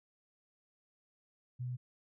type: tone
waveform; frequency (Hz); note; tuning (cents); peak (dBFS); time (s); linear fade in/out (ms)
sine; 124.6; B2; +16; -36; 1.59-1.77; 20
effects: none